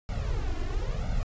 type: noise with flanger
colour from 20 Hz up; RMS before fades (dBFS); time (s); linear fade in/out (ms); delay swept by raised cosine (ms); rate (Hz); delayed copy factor
brown; -29; 0.09-1.23; 0; 1.4 to 2.9; 1; +0.9
effects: resampled to 16000 Hz